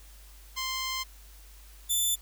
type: tone pair in turn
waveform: 10% pulse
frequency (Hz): 1046.5 / 3520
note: C6 / A7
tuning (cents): 0 / 0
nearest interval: octave + major sixth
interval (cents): 2100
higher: second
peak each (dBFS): -22 / -17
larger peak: second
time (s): 0.56-1.04 / 1.89-2.16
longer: first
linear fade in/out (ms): 20
effects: added 50 Hz sine -49 dBFS peak until 2.21 s + white hiss -56 dBFS RMS until 2.21 s

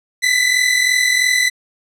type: tone pair together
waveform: sawtooth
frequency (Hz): 1977 / 2020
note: B6 / B6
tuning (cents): +1 / +39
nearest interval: unison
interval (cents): 38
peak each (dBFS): -12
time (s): 0.22-1.5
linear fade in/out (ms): 20
effects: low-pass 10000 Hz 12 dB/octave

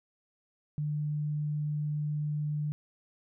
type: tone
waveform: sine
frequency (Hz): 149.4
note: D3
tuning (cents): +30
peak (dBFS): -29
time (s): 0.78-2.72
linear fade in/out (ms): 0
effects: none

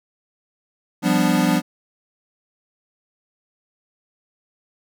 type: chord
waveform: square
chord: G dominant seventh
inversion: third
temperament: equal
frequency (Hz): 174.61 / 196 / 246.9 / 293.7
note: F3 / G3 / B3 / D4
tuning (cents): 0 / 0 / 0 / 0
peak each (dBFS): -22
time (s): 1.02-1.62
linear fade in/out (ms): 50
effects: none

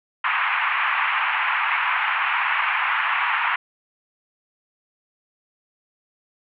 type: band-pass noise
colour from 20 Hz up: pink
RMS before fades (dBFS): -22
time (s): 0.24-3.56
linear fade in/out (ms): 5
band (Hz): 890 to 2700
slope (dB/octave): 48
effects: none

